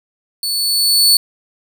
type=tone with level ramp; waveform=sawtooth; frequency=4450 Hz; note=C#8; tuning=6 cents sharp; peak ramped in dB=-15 to -4 dBFS; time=0.43-1.17 s; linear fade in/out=2 ms; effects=none